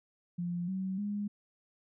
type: tone with pitch steps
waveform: sine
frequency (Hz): 174.61 / 189.32 / 205.3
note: F3 / F#3 / G#3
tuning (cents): 0 / +40 / -20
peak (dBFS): -32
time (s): 0.38-1.28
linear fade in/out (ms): 10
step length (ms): 300
effects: none